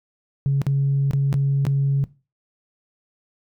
sine tone with dropouts, 138.59 Hz, C#3, in tune, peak -15 dBFS, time 0.46-2.04 s, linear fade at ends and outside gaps 0 ms, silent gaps 0.617-0.667 / 1.11-1.134 / 1.328-1.341 / 1.652-1.667 s, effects noise-tail reverb RT60 0.3 s tail -19 dB re dry + tanh soft clip ceiling -13 dBFS

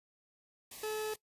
white band-stop noise, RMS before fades -48 dBFS, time 0.71-1.16 s, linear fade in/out 5 ms, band 1200 to 1700 Hz, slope 96 dB/octave
40% pulse tone, 430.7 Hz, A4, 37 cents flat, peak -34 dBFS, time 0.83-1.14 s, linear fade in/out 5 ms
effects noise-tail reverb RT60 0.1 s tail -20 dB re dry + resampled to 32000 Hz

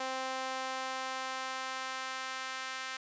sawtooth tone with high-pass filter sweep, 261.6 Hz, C4, in tune, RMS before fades -38 dBFS, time 0-2.97 s, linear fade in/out 5 ms, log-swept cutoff 670 to 1500 Hz, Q 1.2, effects resampled to 16000 Hz

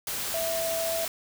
sine tone in noise, 659.3 Hz, E5, in tune, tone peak -28 dBFS, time 0.34-1.05 s, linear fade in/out 2 ms, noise white, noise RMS -32 dBFS, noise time 0.07-1.08 s, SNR +1 dB, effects none

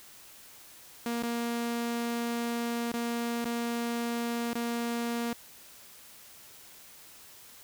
sawtooth tone with dropouts, 235.3 Hz, A#3, 16 cents sharp, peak -26 dBFS, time 1.06-5.33 s, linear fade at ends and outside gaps 2 ms, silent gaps 1.225-1.233 / 2.918-2.939 / 3.445-3.454 / 4.533-4.553 s, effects white hiss -52 dBFS RMS until 7.63 s

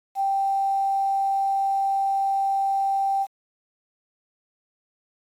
sine tone with quantisation, 784 Hz, G5, in tune, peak -20 dBFS, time 0.15-3.27 s, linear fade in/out 50 ms, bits 8, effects AAC 48 kbps

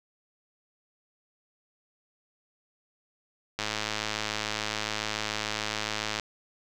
click train, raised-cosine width 0.2 ms, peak -12 dBFS, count 280, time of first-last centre 3.59-6.197 s, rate 107 Hz, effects none

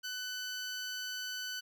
15% pulse tone, 1500 Hz, F#6, 23 cents sharp, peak -31 dBFS, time 0.03-1.61 s, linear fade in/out 20 ms, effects none

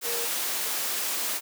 sine tone in noise, 470.6 Hz, A#4, 16 cents sharp, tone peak -34 dBFS, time 0.03-0.28 s, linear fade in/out 50 ms, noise white, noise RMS -29 dBFS, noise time 0.01-1.41 s, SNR -8 dB, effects high-pass 300 Hz 12 dB/octave

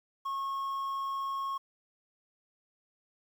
triangle tone with quantisation, 1091 Hz, C#6, 28 cents flat, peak -30 dBFS, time 0.25-1.58 s, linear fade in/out 10 ms, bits 10, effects none

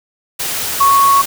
sine tone in noise, 1108 Hz, C#6, 1 cent flat, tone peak -7 dBFS, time 0.8-1.22 s, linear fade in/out 10 ms, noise white, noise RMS -20 dBFS, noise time 0.39-1.26 s, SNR +10 dB, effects none

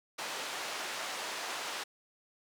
pink band-pass noise, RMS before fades -39 dBFS, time 0.18-1.84 s, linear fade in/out 10 ms, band 620 to 7000 Hz, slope 12 dB/octave, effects none

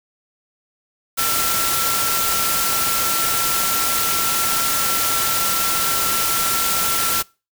sine tone in noise, 1352 Hz, E6, 43 cents sharp, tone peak -24 dBFS, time 1.17-7.23 s, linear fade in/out 20 ms, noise white, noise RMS -20 dBFS, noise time 1.17-7.23 s, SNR -7 dB, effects noise-tail reverb RT60 0.3 s tail -24 dB re dry

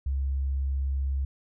sine tone, 68 Hz, C#2, 33 cents flat, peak -24 dBFS, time 0.06-1.25 s, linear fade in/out 5 ms, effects tanh soft clip ceiling -20 dBFS

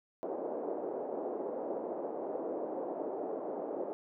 pink band-pass noise, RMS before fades -38 dBFS, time 0.23-3.93 s, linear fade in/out 0 ms, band 340 to 680 Hz, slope 24 dB/octave, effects none

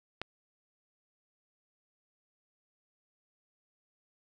click, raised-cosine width 0.3 ms, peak -19 dBFS, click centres 0.216 s, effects none

